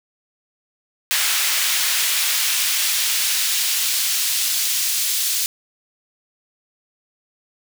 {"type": "noise with high-pass filter sweep", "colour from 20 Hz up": "pink", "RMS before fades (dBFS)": -20, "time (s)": [1.11, 5.46], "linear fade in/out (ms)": 0, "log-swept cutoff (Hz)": [2000, 4400], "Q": 0.77, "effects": []}